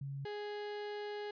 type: tone pair in turn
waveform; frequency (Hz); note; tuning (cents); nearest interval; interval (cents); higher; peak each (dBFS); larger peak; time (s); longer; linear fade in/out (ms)
sine / 35% pulse; 138.59 / 415.3; C#3 / G#4; 0 / 0; octave + perfect fifth; 1900; second; -39 / -38; second; 0.01-0.25 / 0.25-1.31; second; 5
effects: resampled to 11025 Hz